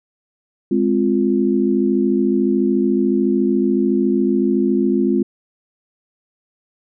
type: chord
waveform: sine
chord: F minor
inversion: first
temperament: equal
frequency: 207.7 / 261.6 / 349.2 Hz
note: Ab3 / C4 / F4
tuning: 0 / 0 / 0 cents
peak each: -18 dBFS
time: 0.71-5.23 s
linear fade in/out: 5 ms
effects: none